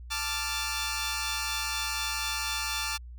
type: chord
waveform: 10% pulse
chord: D minor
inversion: second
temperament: equal with one note detuned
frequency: 880 / 1174.7 / 1389.7 Hz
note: A5 / D6 / F6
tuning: 0 / 0 / -9 cents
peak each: -26 dBFS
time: 0.1-2.98 s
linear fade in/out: 20 ms
effects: added 60 Hz sine -41 dBFS peak until 3.18 s